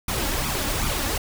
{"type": "noise with flanger", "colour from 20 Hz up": "pink", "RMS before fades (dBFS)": -25, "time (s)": [0.08, 1.18], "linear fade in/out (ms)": 5, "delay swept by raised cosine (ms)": [0.84, 3.64], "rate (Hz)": 2.6, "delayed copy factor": 0.65, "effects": []}